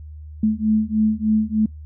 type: beating tone pair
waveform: sine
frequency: 214.7 / 218 Hz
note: A3 / A3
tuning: -42 / -16 cents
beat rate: 3.3 Hz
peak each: -19 dBFS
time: 0.43-1.66 s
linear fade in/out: 5 ms
effects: noise-tail reverb RT60 0.1 s tail -22 dB re dry + added 76 Hz sine -34 dBFS peak until 1.85 s